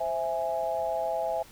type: chord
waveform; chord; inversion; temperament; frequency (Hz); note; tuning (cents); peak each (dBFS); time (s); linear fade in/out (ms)
sine; C augmented; none; equal; 523.3 / 659.3 / 830.6; C5 / E5 / G#5; 0 / 0 / 0; -34 / -29 / -32; 0-1.43; 10
effects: pink hiss -52 dBFS RMS until 1.51 s